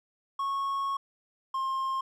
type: tone pair in turn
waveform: triangle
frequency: 1100 / 1063.1 Hz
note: C#6 / C6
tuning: -14 / +27 cents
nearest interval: minor second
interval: 59 cents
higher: first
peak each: -26 dBFS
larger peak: neither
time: 0.39-0.97 / 1.54-2.01 s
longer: first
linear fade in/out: 5 ms
effects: none